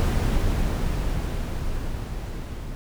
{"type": "noise with level ramp", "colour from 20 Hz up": "brown", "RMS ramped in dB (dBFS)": [-20, -33], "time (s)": [0, 2.75], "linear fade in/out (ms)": 0, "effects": []}